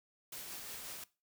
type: noise with tremolo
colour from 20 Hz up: white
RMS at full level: -45 dBFS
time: 0.32-1.04 s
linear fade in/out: 5 ms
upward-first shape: sine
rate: 5.6 Hz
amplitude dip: 25%
effects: noise-tail reverb RT60 0.3 s tail -20 dB re dry